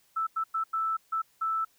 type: tone bursts at uneven times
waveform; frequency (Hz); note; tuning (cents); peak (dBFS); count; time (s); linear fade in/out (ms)
sine; 1318.5; E6; 0; -26; 6; 0.16-0.27 / 0.36-0.44 / 0.54-0.64 / 0.73-0.97 / 1.12-1.22 / 1.41-1.65; 10
effects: white hiss -66 dBFS RMS until 1.78 s